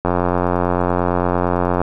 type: click train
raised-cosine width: 1 ms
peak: -3 dBFS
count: 158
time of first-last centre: 0.05-1.816 s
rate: 88.9 Hz
effects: none